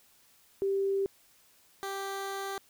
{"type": "tone pair in turn", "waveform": ["sine", "15% pulse"], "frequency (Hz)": [392, 392], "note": ["G4", "G4"], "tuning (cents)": [0, 0], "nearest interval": "unison", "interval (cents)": 0, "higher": "neither", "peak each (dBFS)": [-26, -28], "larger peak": "first", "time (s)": [[0.62, 1.06], [1.83, 2.58]], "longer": "second", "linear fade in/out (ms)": 0, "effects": ["white hiss -63 dBFS RMS until 2.69 s"]}